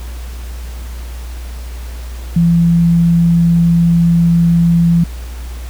sine tone, 169.4 Hz, E3, 48 cents sharp, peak -7 dBFS, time 2.36-5.04 s, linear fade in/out 5 ms, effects added 60 Hz sine -23 dBFS peak until 5.69 s + pink hiss -37 dBFS RMS until 5.69 s

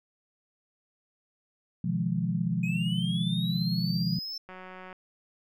sine chord, F half-diminished seventh, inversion second, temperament just, 125.72 / 157.15 / 174.61 / 209.5 Hz, Cb3 / Eb3 / F3 / Ab3, +31 / +18 / 0 / +15 cents, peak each -33 / -33 / -28 / -34 dBFS, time 1.84-4.19 s, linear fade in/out 5 ms
triangle linear sweep, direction up, 2489 to 5340 Hz, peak -33 dBFS, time 2.63-4.38 s, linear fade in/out 5 ms
click train, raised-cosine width 0.5 ms, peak -30 dBFS, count 82, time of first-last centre 4.49-4.928 s, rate 185 Hz
effects none

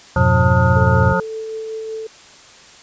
harmonic tone, 179.1 Hz, F3, 44 cents sharp, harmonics 1 / 3 / 5 / 7 / 8, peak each -20 / -20 / -21 / -24 / -22 dBFS, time 0.16-1.2 s, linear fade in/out 2 ms
triangle chord, F diminished, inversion none, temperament equal, 87.31 / 103.83 / 123.47 Hz, F2 / Ab2 / Cb3, 0 / 0 / 0 cents, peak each -15 / -17 / -14 dBFS, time 0.16-1.13 s, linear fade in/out 10 ms
sine tone with tremolo, 441.1 Hz, A4, 4 cents sharp, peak -23 dBFS, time 0.76-2.07 s, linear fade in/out 5 ms, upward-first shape triangle, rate 5.3 Hz, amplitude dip 25%
effects white hiss -43 dBFS RMS until 2.82 s + resampled to 16000 Hz

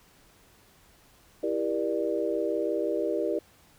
sine chord, E half-diminished seventh, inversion none, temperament just, 329.6 / 395.6 / 474.7 / 593.3 Hz, E4 / G4 / Bb4 / D5, 0 / +16 / +31 / +18 cents, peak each -31 dBFS, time 1.43-3.39 s, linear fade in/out 5 ms, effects pink hiss -59 dBFS RMS until 3.78 s

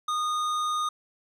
sine tone with hard clipping, 1230 Hz, D#6, 20 cents flat, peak -27 dBFS, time 0.08-0.89 s, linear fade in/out 5 ms, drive 12 dB, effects none

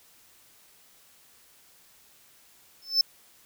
triangle tone with exponential growth, 5274 Hz, E8, in tune, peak -13 dBFS, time 2.82-3.01 s, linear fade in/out 2 ms, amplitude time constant 41 ms, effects tanh soft clip ceiling -9 dBFS + white hiss -58 dBFS RMS until 3.45 s

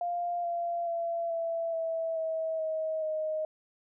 sine tone with pitch steps, 698.5 / 687.3 / 676.3 / 665.4 / 654.7 / 644.2 / 633.9 / 623.7 Hz, F5 / F5 / E5 / E5 / E5 / E5 / D#5 / D#5, 0 / -28 / +44 / +16 / -12 / -40 / +32 / +4 cents, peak -29 dBFS, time 0.01-3.45 s, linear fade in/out 2 ms, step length 430 ms, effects none

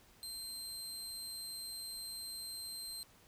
25% pulse tone, 4146 Hz, C8, 17 cents flat, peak -38 dBFS, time 0.23-3.03 s, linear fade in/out 0 ms, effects pink hiss -64 dBFS RMS until 3.27 s

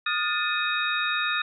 sine tone cluster, 1235 / 1421 / 1769 / 2509 / 3748 Hz, D#6 / F6 / A6 / D#7 / A#7, -13 / +30 / +9 / +14 / +9 cents, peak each -30 dBFS, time 0.06-1.42 s, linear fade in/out 5 ms, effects none

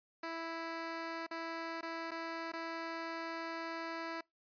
10% pulse tone with dropouts, 329.6 Hz, E4, in tune, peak -31 dBFS, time 0.23-4.21 s, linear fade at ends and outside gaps 5 ms, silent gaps 1.266-1.31 / 1.811-1.828 / 2.109-2.115 / 2.519-2.534 s, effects noise-tail reverb RT60 0.2 s tail -26 dB re dry + resampled to 11025 Hz

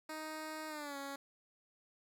10% pulse tone with pitch glide, 311.8 to 277.8 Hz, D#4 to C#4, +4 to +4 cents, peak -34 dBFS, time 0.09-1.16 s, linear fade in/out 5 ms, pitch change -200 cents, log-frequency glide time 0.68-0.97 s, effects none

